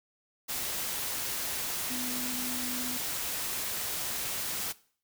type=tone in noise; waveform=sine; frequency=249.2 Hz; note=B3; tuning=16 cents sharp; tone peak=-38 dBFS; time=1.89-2.98 s; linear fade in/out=20 ms; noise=white; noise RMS=-34 dBFS; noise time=0.48-4.73 s; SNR=-7 dB; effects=noise-tail reverb RT60 0.5 s tail -20 dB re dry

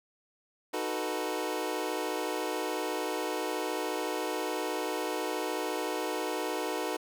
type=chord; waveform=25% pulse; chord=B dominant seventh; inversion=first; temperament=equal; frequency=311.1 / 370 / 440 / 493.9 Hz; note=D#4 / F#4 / A4 / B4; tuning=0 / 0 / 0 / 0 cents; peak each=-33 dBFS; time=0.73-6.97 s; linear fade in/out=10 ms; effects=none

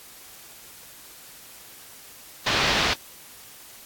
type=low-pass noise; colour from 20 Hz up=white; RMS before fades=-23 dBFS; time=2.46-2.94 s; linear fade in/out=10 ms; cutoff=4400 Hz; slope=24 dB/octave; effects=white hiss -46 dBFS RMS until 3.85 s + AAC 64 kbps

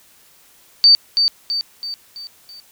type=tone with echo; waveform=sine; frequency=4596 Hz; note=D8; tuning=38 cents flat; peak=-6 dBFS; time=0.84-0.95 s; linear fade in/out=0 ms; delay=330 ms; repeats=5; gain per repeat=-6 dB; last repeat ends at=2.6 s; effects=white hiss -51 dBFS RMS until 2.71 s

